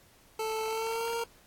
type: tone with pitch glide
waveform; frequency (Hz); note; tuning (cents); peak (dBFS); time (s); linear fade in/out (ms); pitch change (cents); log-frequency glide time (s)
25% pulse; 440 to 463.7; A4 to A#4; 0 to -9; -27; 0.39-1.24; 5; +91; 0.66-1.1
type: clicks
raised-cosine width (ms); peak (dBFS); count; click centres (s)
0.3; -29; 5; 0.869 / 0.925 / 0.955 / 1.081 / 1.132
effects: pink hiss -60 dBFS RMS until 1.46 s + AAC 64 kbps